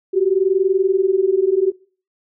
sine tone pair together, 370 / 390.6 Hz, F#4 / G4, 0 / -6 cents, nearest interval minor second, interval 94 cents, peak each -16 dBFS, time 0.13-1.72 s, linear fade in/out 20 ms, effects noise-tail reverb RT60 0.4 s tail -22 dB re dry

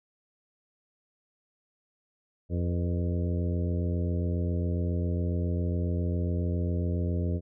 harmonic tone with a mistuned harmonic, 87.31 Hz, F2, in tune, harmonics 1 / 2 / 3 / 4 / 5 / 6 / 7, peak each -27 / -33 / -37 / -39 / -41 / -43 / -44 dBFS, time 2.49-7.41 s, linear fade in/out 50 ms, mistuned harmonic 6, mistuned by -50 cents, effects none

